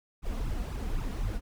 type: noise with flanger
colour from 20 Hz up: brown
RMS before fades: -32 dBFS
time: 0.22-1.41 s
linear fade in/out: 50 ms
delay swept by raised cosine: 0.78 to 4.28 ms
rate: 3.9 Hz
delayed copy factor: +0.85
effects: none